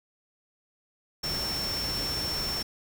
sine tone in noise, 5420 Hz, E8, 47 cents sharp, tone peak -30 dBFS, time 1.23-2.63 s, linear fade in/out 10 ms, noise pink, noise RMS -35 dBFS, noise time 1.23-2.63 s, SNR +2 dB, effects none

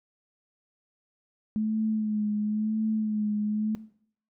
sine tone with vibrato, 214.1 Hz, A3, 47 cents flat, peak -24 dBFS, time 1.56-3.75 s, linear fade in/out 0 ms, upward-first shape sine, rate 0.97 Hz, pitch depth 37 cents each way, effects noise-tail reverb RT60 0.6 s tail -18 dB re dry

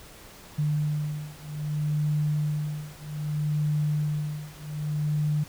sine beating tone pair, 149.7 / 150.33 Hz, D3 / D3, +33 / +41 cents, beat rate 0.63 Hz, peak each -28 dBFS, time 0.58-5.44 s, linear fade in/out 10 ms, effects pink hiss -48 dBFS RMS until 5.48 s

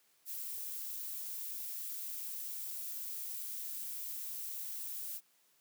violet noise, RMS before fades -42 dBFS, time 0.25-5.21 s, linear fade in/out 50 ms, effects white hiss -71 dBFS RMS until 5.6 s + high-pass 150 Hz 12 dB/octave

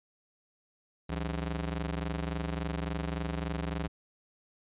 sawtooth ring-modulated tone, 116.54 Hz, A#2, in tune, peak -25 dBFS, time 1.09-3.88 s, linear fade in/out 10 ms, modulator 46.5 Hz, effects resampled to 8000 Hz

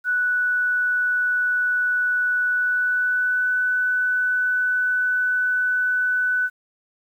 sine tone with pitch glide, 1480 to 1495.5 Hz, F#6 to F#6, 0 to +18 cents, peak -18 dBFS, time 0.04-6.5 s, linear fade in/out 50 ms, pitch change +18 cents, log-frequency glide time 2.5-3.52 s, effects 9-bit

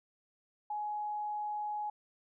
sine tone, 839 Hz, G#5, 17 cents sharp, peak -34 dBFS, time 0.7-1.9 s, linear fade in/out 5 ms, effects none

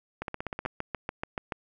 two click trains, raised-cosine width 0.5 ms, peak -16 / -18 dBFS, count 7 / 8, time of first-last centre 0.66-1.522 / 0.22-0.652 s, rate 6.96 / 16.2 Hz, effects none

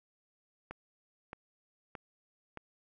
click train, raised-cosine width 0.5 ms, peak -27 dBFS, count 4, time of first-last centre 0.71-2.573 s, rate 1.61 Hz, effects none

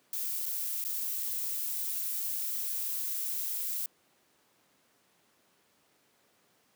violet noise with dropouts, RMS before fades -34 dBFS, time 0.13-3.86 s, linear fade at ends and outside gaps 2 ms, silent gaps 0.458-0.462 / 0.841-0.849 s, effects pink hiss -68 dBFS RMS until 6.75 s + high-pass 200 Hz 12 dB/octave

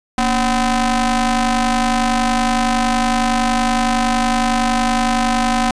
sawtooth ring-modulated tone, 259.2 Hz, C4, 16 cents flat, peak -7 dBFS, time 0.18-5.71 s, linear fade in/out 2 ms, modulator 493 Hz, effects resampled to 22050 Hz

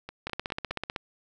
two click trains, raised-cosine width 0.3 ms, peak -15 / -22 dBFS, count 12 / 4, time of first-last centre 0.27-0.962 / 0.09-0.709 s, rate 15.9 / 4.85 Hz, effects none

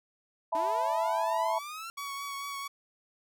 sine chord, E suspended fourth, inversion none, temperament equal, 659.3 / 880 / 987.8 Hz, E5 / A5 / B5, 0 / 0 / 0 cents, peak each -31 dBFS, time 0.52-1.59 s, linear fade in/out 10 ms
sawtooth linear sweep, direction up, 293.4 to 1377 Hz, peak -35 dBFS, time 0.55-1.9 s, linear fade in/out 0 ms
sawtooth tone with vibrato, 1121 Hz, C#6, 19 cents sharp, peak -32 dBFS, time 1.97-2.68 s, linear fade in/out 10 ms, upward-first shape triangle, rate 4.5 Hz, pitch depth 24 cents each way
effects none

